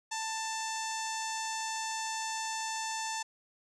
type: tone with low-pass filter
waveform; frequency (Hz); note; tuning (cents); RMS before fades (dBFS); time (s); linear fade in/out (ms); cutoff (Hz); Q
sawtooth; 887; A5; +14; -36; 0.11-3.23; 10; 6900; 4
effects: none